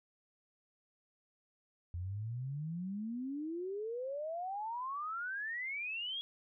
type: exponential sweep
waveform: sine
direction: up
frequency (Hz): 84.5 to 3348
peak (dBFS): -37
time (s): 1.94-6.21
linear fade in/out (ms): 0
effects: none